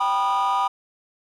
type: chord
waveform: triangle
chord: G augmented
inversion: none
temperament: just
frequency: 784 / 980 / 1225 Hz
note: G5 / B5 / D#6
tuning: 0 / -14 / -27 cents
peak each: -21 / -19 / -21 dBFS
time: 0-0.68 s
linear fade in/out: 10 ms
effects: tanh soft clip ceiling -14 dBFS